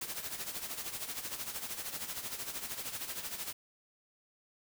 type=noise with tremolo; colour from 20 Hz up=white; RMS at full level=-38 dBFS; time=0.01-3.53 s; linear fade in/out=5 ms; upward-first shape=sine; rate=13 Hz; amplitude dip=65%; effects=none